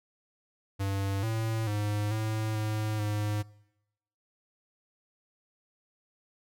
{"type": "tone with pitch steps", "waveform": "square", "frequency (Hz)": [98.2, 111.9, 104.2, 109.2, 107.8, 104.8], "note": ["G2", "A2", "G#2", "A2", "A2", "G#2"], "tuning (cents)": [4, 30, 6, -13, -35, 16], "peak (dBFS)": -29, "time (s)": [0.79, 3.43], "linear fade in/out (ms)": 20, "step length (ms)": 440, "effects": ["noise-tail reverb RT60 0.9 s tail -23 dB re dry"]}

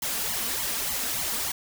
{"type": "noise with flanger", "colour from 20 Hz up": "white", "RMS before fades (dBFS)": -29, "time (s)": [0.02, 1.52], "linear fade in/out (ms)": 5, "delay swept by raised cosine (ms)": [0.94, 4.44], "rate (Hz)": 3.4, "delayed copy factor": 0.85, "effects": []}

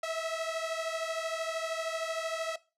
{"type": "beating tone pair", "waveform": "sawtooth", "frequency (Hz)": [645, 658], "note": ["E5", "E5"], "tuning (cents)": [-38, -3], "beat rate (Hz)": 13, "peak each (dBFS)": -31, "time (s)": [0.03, 2.56], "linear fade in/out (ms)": 5, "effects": ["noise-tail reverb RT60 0.3 s tail -19 dB re dry", "low-pass 8000 Hz 12 dB/octave"]}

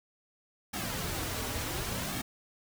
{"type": "noise with flanger", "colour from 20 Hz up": "pink", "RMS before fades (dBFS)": -35, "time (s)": [0.73, 2.22], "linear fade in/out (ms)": 10, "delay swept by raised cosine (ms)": [2, 5.8], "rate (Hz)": 0.69, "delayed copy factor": -0.65, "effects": []}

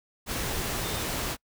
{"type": "tone in noise", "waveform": "sine", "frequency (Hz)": 3618, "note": "A7", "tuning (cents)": 48, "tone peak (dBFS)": -41, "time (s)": [0.81, 1.04], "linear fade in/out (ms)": 50, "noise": "pink", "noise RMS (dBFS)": -31, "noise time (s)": [0.26, 1.37], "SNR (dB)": -13, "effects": ["noise-tail reverb RT60 0.1 s tail -26 dB re dry"]}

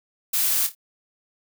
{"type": "noise with echo", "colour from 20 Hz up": "blue", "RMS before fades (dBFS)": -22, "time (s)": [0.33, 0.67], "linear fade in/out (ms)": 10, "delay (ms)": 27, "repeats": 3, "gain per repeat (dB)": -10, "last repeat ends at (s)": 0.751, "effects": []}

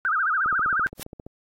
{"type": "tone with vibrato", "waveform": "sine", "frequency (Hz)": 1400, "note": "F6", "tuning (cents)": 4, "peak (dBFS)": -20, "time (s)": [0.05, 0.87], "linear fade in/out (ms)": 0, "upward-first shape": "sine", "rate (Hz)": 14, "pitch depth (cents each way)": 230}
{"type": "click train", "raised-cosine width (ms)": 2, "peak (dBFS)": -25, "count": 13, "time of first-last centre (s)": [0.46, 1.265], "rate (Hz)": 14.9}
{"type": "noise with exponential growth", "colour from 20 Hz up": "white", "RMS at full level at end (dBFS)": -29, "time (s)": [0.95, 1.03], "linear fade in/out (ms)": 1, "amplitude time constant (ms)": 16}
{"effects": ["AAC 48 kbps"]}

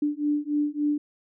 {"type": "beating tone pair", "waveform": "sine", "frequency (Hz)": [293.1, 296.6], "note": ["D4", "D4"], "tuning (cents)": [-3, 17], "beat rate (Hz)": 3.5, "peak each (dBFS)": -26, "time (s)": [0.02, 0.98], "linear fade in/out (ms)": 5, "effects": []}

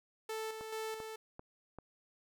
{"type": "tone with tremolo", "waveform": "sawtooth", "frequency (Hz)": 440, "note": "A4", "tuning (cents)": 0, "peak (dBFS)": -34, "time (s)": [0.29, 1.16], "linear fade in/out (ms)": 5, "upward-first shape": "square", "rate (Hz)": 2.3, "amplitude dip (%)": 45}
{"type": "click train", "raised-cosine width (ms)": 1, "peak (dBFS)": -33, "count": 4, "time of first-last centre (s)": [0.61, 1.786], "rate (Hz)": 2.55}
{"effects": []}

